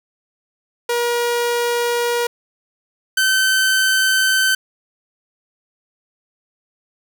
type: tone pair in turn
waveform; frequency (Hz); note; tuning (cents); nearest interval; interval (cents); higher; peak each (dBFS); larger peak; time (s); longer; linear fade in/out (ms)
sawtooth; 477.2 / 1536.6; A#4 / G6; +41 / -35; octave + minor sixth; 2024; second; -13 / -10; second; 0.89-2.27 / 3.17-4.55; neither; 5
effects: none